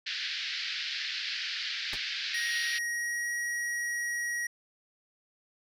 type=band-pass noise; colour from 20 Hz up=white; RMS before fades=-35 dBFS; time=0.06-2.79 s; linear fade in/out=10 ms; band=1600 to 4900 Hz; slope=48 dB/octave
type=noise with exponential decay; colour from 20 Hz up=pink; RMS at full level=-35 dBFS; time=1.93-2 s; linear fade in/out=1 ms; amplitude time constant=15 ms
type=tone with pitch glide; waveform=square; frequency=1880 to 1902.9 Hz; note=A#6 to A#6; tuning=+14 to +35 cents; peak=-31 dBFS; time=2.34-4.47 s; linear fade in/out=5 ms; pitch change=+21 cents; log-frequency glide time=2.58-3.31 s
effects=low-pass 12000 Hz 12 dB/octave